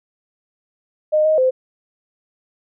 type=tone with pitch steps; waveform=sine; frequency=614 / 625 / 516 Hz; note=D#5 / D#5 / C5; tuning=-23 / +8 / -24 cents; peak=-12 dBFS; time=1.12-1.51 s; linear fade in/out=20 ms; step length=130 ms; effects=none